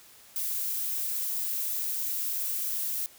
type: noise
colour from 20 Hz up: violet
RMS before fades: -31 dBFS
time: 0.36-3.06 s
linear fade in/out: 0 ms
effects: white hiss -54 dBFS RMS until 3.18 s